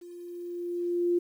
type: tone with level ramp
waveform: sine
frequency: 349.2 Hz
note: F4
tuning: in tune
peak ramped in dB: -43 to -21 dBFS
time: 0.01-1.19 s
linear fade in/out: 10 ms
effects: 10-bit